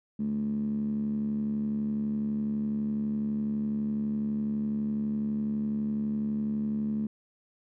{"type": "tone with band-pass filter", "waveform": "10% pulse", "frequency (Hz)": 72, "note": "D2", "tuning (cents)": -34, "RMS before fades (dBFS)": -30, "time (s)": [0.19, 7.07], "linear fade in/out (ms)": 5, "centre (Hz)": 210, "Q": 9.7, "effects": []}